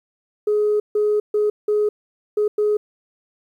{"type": "tone bursts at uneven times", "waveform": "sine", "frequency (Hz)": 420, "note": "G#4", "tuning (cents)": 19, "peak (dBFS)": -14, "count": 6, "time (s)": [[0.47, 0.8], [0.95, 1.2], [1.34, 1.5], [1.68, 1.89], [2.37, 2.48], [2.58, 2.77]], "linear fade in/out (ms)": 5, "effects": ["tanh soft clip ceiling -12 dBFS", "9-bit"]}